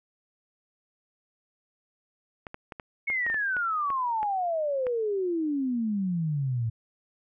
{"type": "clicks", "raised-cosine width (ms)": 0.5, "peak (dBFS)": -23, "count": 12, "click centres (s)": [2.468, 2.544, 2.722, 2.798, 3.101, 3.265, 3.3, 3.344, 3.567, 3.903, 4.23, 4.868]}
{"type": "exponential sweep", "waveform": "sine", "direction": "down", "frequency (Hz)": [2217, 110], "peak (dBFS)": -25, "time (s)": [3.07, 6.7], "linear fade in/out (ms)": 10}
{"effects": []}